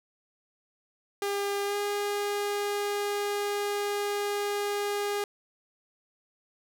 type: tone with pitch glide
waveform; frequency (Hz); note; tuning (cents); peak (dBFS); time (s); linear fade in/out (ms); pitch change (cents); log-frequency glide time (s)
sawtooth; 402.5 to 408.8; G4 to G#4; +46 to -27; -24; 1.22-5.24; 2; +27; 1.65-1.76
effects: none